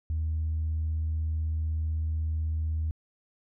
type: tone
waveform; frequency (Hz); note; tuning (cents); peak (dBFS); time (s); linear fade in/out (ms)
sine; 79; D#2; +27; -25; 0.1-2.91; 0
effects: tanh soft clip ceiling -23 dBFS